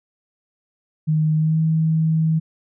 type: tone with pitch glide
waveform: sine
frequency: 155.56 to 159.75 Hz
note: D#3 to D#3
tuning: 0 to +46 cents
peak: -15 dBFS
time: 1.07-2.4 s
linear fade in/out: 20 ms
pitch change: +46 cents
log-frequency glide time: 1.36-1.59 s
effects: none